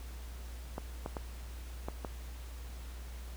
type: clicks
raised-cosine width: 1 ms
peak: -23 dBFS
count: 5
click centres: 0.781 / 1.061 / 1.168 / 1.885 / 2.048 s
effects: added 60 Hz sine -42 dBFS peak until 3.36 s + pink hiss -54 dBFS RMS until 3.36 s